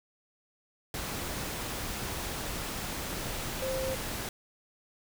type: tone in noise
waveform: sine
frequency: 526 Hz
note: C5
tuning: 9 cents sharp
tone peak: -31 dBFS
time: 3.62-3.95 s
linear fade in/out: 2 ms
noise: pink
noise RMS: -36 dBFS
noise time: 0.94-4.29 s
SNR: +2 dB
effects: none